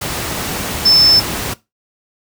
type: tone in noise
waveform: sine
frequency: 5274 Hz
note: E8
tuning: in tune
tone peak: -7 dBFS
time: 0.85-1.2 s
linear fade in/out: 10 ms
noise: pink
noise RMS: -21 dBFS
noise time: 0.01-1.54 s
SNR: +11 dB
effects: noise-tail reverb RT60 0.2 s tail -18 dB re dry + high-pass 60 Hz 12 dB/octave